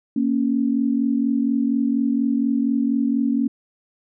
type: tone pair together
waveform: sine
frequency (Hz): 233.4 / 277.6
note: A#3 / C#4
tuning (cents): +2 / +3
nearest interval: minor third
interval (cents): 301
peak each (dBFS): -20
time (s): 0.16-3.48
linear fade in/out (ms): 5
effects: none